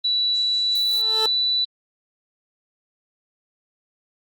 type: tone with pitch glide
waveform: sine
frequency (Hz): 3942 to 3967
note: B7 to B7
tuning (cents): -4 to +7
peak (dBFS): -18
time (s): 0.04-1.65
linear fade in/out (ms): 10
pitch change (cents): +11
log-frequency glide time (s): 0.47-1.15
type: noise with tremolo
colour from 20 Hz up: violet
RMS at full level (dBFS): -32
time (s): 0.34-1.01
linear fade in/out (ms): 2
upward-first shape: sine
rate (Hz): 5.3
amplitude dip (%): 50
type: tone with exponential growth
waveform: 20% pulse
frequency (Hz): 440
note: A4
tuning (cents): 0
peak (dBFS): -16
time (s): 0.8-1.26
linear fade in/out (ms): 2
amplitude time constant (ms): 99
effects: Opus 24 kbps